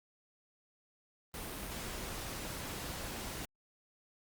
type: noise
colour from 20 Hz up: pink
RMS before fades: -42 dBFS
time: 1.34-3.45 s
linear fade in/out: 0 ms
effects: Opus 32 kbps